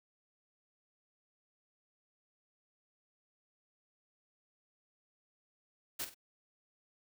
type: noise with echo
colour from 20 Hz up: white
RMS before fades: -38 dBFS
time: 5.99-6.05 s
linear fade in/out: 10 ms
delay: 48 ms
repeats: 2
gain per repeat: -10 dB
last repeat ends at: 6.146 s
effects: none